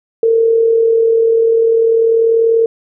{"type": "tone with amplitude modulation", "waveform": "sine", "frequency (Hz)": 454.9, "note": "A#4", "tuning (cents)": -42, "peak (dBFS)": -6, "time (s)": [0.23, 2.66], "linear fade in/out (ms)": 2, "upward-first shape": "sine", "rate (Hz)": 40.3, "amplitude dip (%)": 40, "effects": []}